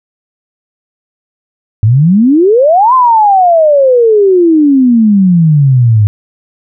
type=exponential two-way sweep; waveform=sine; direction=up then down; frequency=101.3 to 1051 to 101.3 Hz; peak=-3 dBFS; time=1.83-6.07 s; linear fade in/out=0 ms; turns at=2.94 s; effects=none